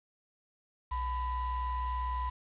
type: ring-modulated tone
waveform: triangle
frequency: 469.1 Hz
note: A#4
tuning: 11 cents sharp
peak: -26 dBFS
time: 0.91-2.3 s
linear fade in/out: 10 ms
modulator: 531 Hz
effects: resampled to 8000 Hz + 9-bit